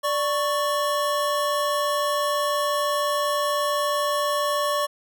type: tone pair together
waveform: square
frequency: 587.3 / 1108.7 Hz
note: D5 / C#6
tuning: 0 / 0 cents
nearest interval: major seventh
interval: 1100 cents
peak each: -25 dBFS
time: 0.03-4.87 s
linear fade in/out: 20 ms
effects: none